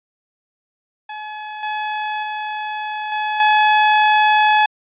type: tone with level steps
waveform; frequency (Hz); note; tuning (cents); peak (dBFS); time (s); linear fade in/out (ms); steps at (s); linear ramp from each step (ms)
sawtooth; 851; G#5; +42; -24 / -17 / -19 / -15 / -7; 1.09-4.66; 5; 1.63 / 2.23 / 3.12 / 3.4; 2
effects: resampled to 8000 Hz